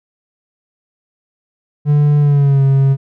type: tone with pitch glide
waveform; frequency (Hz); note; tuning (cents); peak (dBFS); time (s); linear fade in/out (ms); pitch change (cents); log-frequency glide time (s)
triangle; 146.9 to 136.27; D3 to C#3; +1 to -29; -6; 1.85-2.97; 50; -130; 2.19-2.63
effects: none